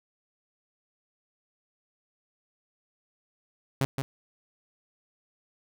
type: tone with echo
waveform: sawtooth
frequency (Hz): 135.4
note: C#3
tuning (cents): -40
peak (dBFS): -19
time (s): 3.81-3.85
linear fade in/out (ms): 0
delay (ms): 170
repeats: 1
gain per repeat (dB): -5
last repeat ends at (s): 4.02
effects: none